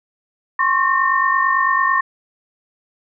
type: tone cluster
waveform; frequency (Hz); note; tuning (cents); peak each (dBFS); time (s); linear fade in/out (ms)
sine; 1061 / 1110 / 1822; C6 / C#6 / A#6; +24 / +2 / -40; -18; 0.59-2.01; 5
effects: none